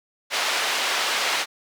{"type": "band-pass noise", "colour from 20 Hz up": "white", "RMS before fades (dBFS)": -24, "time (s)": [0.3, 1.46], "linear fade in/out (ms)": 50, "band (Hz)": [550, 3800], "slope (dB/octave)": 12, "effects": []}